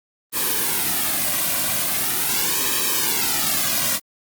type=noise with flanger; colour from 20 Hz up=white; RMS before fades=-21 dBFS; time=0.32-4 s; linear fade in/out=50 ms; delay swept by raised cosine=1.4 to 2.33 ms; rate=0.41 Hz; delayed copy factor=-0.9; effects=Opus 24 kbps